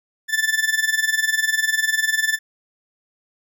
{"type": "tone with tremolo", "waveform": "40% pulse", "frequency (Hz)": 1760, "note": "A6", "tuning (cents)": 0, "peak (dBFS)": -14, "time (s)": [0.28, 2.39], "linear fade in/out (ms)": 50, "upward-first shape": "sine", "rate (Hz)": 20, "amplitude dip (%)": 80, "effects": []}